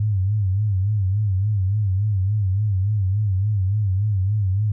sine tone with vibrato, 100 Hz, G2, 35 cents sharp, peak -17 dBFS, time 0-4.72 s, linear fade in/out 5 ms, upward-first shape sine, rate 3.5 Hz, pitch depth 130 cents each way, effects none

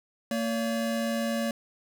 square tone pair together, 228.6 / 570 Hz, A#3 / C#5, -34 / +48 cents, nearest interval octave + major third, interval 1582 cents, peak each -29 / -32 dBFS, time 0.31-1.51 s, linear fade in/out 2 ms, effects none

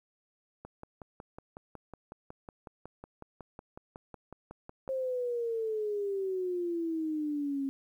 click train, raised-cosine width 1 ms, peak -30 dBFS, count 24, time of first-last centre 0.65-4.878 s, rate 5.44 Hz
sine exponential sweep, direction down, 534 to 270 Hz, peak -30 dBFS, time 4.89-7.69 s, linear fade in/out 0 ms
effects 11-bit

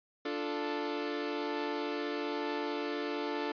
sawtooth chord, D minor, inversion none, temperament equal, 293.7 / 349.2 / 440 Hz, D4 / F4 / A4, 0 / 0 / 0 cents, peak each -33 / -36 / -33 dBFS, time 0.25-3.52 s, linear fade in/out 5 ms, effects resampled to 11025 Hz

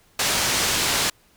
white low-pass noise, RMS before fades -22 dBFS, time 0.19-1.1 s, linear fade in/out 5 ms, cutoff 6800 Hz, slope 12 dB/octave, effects pink hiss -58 dBFS RMS until 1.36 s

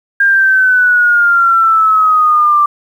sine exponential sweep, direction down, 1611 to 1174.7 Hz, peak -6 dBFS, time 0.2-2.66 s, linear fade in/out 5 ms, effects 7-bit

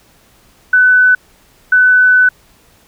sine tone bursts at uneven times, 1501 Hz, F#6, 24 cents sharp, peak -5 dBFS, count 2, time 0.73-1.15 / 1.72-2.29 s, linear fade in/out 5 ms, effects pink hiss -49 dBFS RMS until 2.87 s

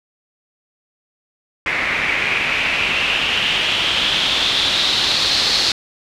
white noise with low-pass filter sweep, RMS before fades -18 dBFS, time 1.66-5.72 s, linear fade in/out 2 ms, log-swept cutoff 2100 to 4400 Hz, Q 4.3, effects none

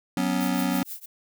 square chord, F# suspended fourth, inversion none, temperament just, 185 / 246.7 / 277.5 Hz, F#3 / B3 / C#4, 0 / -2 / +2 cents, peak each -28 dBFS, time 0.17-0.83 s, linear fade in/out 2 ms
violet noise with tremolo, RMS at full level -34 dBFS, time 0.4-1.06 s, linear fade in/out 10 ms, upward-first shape triangle, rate 6.2 Hz, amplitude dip 100%
effects none

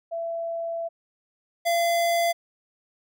sine / square tone pair in turn, 669 / 682.3 Hz, E5 / F5, +25 / -41 cents, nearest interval unison, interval 34 cents, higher second, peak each -27 / -21 dBFS, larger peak second, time 0.11-0.89 / 1.65-2.33 s, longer first, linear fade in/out 20 ms, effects none

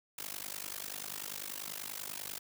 white noise with amplitude modulation, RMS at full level -38 dBFS, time 0.18-2.39 s, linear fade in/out 5 ms, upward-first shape sine, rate 50.2 Hz, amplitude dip 100%, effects high-pass 100 Hz 12 dB/octave

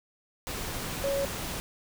sine tone in noise, 554.4 Hz, C#5, in tune, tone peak -26 dBFS, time 1.04-1.25 s, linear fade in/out 0 ms, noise pink, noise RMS -35 dBFS, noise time 0.47-1.6 s, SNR +6 dB, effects none

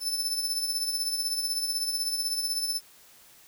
sawtooth tone with tremolo, 5274 Hz, E8, in tune, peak -22 dBFS, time 0-2.81 s, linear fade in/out 50 ms, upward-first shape triangle, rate 16 Hz, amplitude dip 60%, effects white hiss -55 dBFS RMS until 3.47 s

